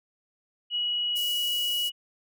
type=tone; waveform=sine; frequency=2916 Hz; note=F#7; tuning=26 cents flat; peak=-25 dBFS; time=0.7-1.92 s; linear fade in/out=50 ms
type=high-pass noise; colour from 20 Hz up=white; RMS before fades=-37 dBFS; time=1.15-1.9 s; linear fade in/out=20 ms; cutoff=4600 Hz; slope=48 dB/octave
effects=none